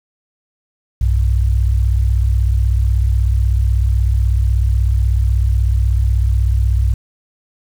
sine tone pair together, 61.74 / 98 Hz, B1 / G2, 0 / 0 cents, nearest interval minor sixth, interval 800 cents, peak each -12 / -17 dBFS, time 1.01-6.94 s, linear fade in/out 5 ms, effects 7-bit

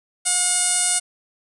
5% pulse tone with low-pass filter, 719 Hz, F#5, 50 cents flat, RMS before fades -20 dBFS, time 0.25-1 s, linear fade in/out 20 ms, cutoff 9000 Hz, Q 9.8, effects none

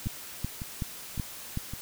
two click trains, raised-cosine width 5 ms, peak -24 / -18 dBFS, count 4 / 5, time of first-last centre 0.06-1.736 / 0.07-1.574 s, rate 1.79 / 2.66 Hz, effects white hiss -43 dBFS RMS until 1.81 s

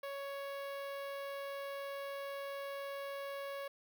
sawtooth tone with notch filter, 557 Hz, C#5, 8 cents sharp, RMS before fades -43 dBFS, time 0.03-3.68 s, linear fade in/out 5 ms, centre 7300 Hz, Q 0.62, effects none

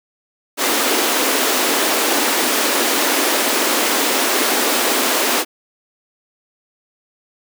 pink high-pass noise, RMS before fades -17 dBFS, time 0.57-5.45 s, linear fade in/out 50 ms, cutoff 250 Hz, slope 48 dB/octave, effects none

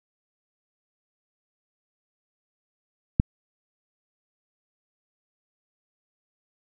click, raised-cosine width 5 ms, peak -5 dBFS, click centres 3.199 s, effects none

